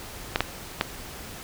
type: clicks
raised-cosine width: 0.3 ms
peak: -5 dBFS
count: 3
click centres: 0.359 / 0.406 / 0.811 s
effects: pink hiss -40 dBFS RMS until 1.43 s